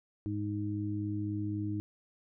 harmonic tone, 103.83 Hz, G#2, in tune, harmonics 1 / 2 / 3, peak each -35 / -41 / -35 dBFS, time 0.26-1.8 s, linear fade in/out 0 ms, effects none

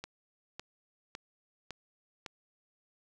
click train, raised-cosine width 0.2 ms, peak -23 dBFS, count 5, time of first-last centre 0.04-2.262 s, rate 1.8 Hz, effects none

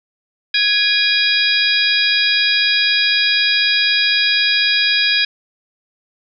sine tone cluster, 1667 / 2446 / 3296 / 3868 / 4898 Hz, G#6 / D#7 / G#7 / B7 / D#8, +6 / -30 / -14 / -37 / -28 cents, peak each -19 dBFS, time 0.54-5.25 s, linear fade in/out 5 ms, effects none

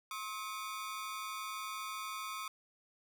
sawtooth ring-modulated tone, 1174.7 Hz, D6, in tune, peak -33 dBFS, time 0.11-2.48 s, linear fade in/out 2 ms, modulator 106 Hz, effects none

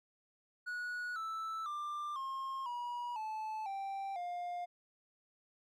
triangle tone with pitch steps, 1462 / 1317.6 / 1187.5 / 1070.2 / 964.6 / 869.3 / 783.5 / 706.1 Hz, F#6 / E6 / D6 / C6 / B5 / A5 / G5 / F5, -21 / -1 / +19 / +39 / -41 / -21 / -1 / +19 cents, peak -36 dBFS, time 0.66-4.66 s, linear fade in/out 20 ms, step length 500 ms, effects none

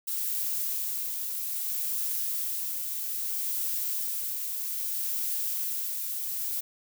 violet noise with tremolo, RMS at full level -30 dBFS, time 0.07-6.61 s, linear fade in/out 10 ms, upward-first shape sine, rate 0.62 Hz, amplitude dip 30%, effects none

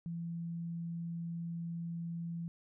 sine tone, 168.6 Hz, E3, 39 cents sharp, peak -37 dBFS, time 0.06-2.48 s, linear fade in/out 0 ms, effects none

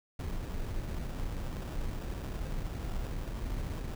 brown noise with sample-and-hold, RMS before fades -36 dBFS, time 0.19-3.95 s, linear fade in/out 5 ms, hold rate 2100 Hz, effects none

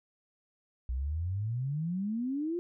sine exponential sweep, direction up, 59.9 to 357.2 Hz, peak -30 dBFS, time 0.89-2.59 s, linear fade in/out 0 ms, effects none

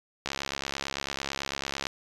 click train, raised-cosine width 0.2 ms, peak -13 dBFS, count 112, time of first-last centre 0.26-1.869 s, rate 69 Hz, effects resampled to 24000 Hz

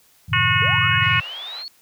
sine chord, F# diminished seventh, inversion none, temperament equal with one note detuned, 92.5 / 110 / 131.42 / 155.56 Hz, F#2 / A2 / C3 / Eb3, 0 / 0 / +8 / 0 cents, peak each -29 / -25 / -28 / -29 dBFS, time 0.28-1.21 s, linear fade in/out 20 ms
harmonic tone, 363.6 Hz, F#4, 30 cents flat, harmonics 3 / 4 / 5 / 6 / 7 / 8, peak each -23 / -23 / -23 / -23 / -23 / -23 dBFS, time 0.33-1.2 s, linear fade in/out 2 ms
sine linear sweep, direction up, 408.5 to 4435 Hz, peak -30 dBFS, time 0.62-1.68 s, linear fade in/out 0 ms
pink band-pass noise, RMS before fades -41 dBFS, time 1-1.65 s, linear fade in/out 50 ms, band 640 to 4200 Hz, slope 24 dB/octave
effects white hiss -56 dBFS RMS until 1.81 s

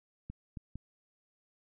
clicks, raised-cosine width 5 ms, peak -29 dBFS, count 3, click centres 0.3 / 0.572 / 0.756 s, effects none

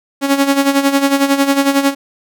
sawtooth tone with tremolo, 277.2 Hz, C#4, in tune, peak -4 dBFS, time 0.21-1.95 s, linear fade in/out 50 ms, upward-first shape sine, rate 11 Hz, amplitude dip 70%, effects none

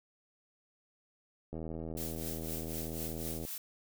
click train, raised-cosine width 2 ms, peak -28 dBFS, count 156, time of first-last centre 1.53-3.451 s, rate 80.7 Hz
blue noise with tremolo, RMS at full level -40 dBFS, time 1.97-3.58 s, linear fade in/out 2 ms, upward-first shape triangle, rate 4 Hz, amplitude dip 75%
effects none

